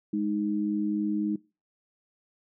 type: tone pair together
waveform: sine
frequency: 207.7 / 311.2 Hz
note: G#3 / D#4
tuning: 0 / 0 cents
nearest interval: perfect fifth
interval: 700 cents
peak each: -28 dBFS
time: 0.13-1.36 s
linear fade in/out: 5 ms
effects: noise-tail reverb RT60 0.3 s tail -22 dB re dry